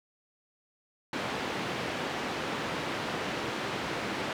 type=band-pass noise; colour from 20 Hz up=pink; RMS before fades=-34 dBFS; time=1.13-4.33 s; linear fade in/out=2 ms; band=190 to 3300 Hz; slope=12 dB/octave; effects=none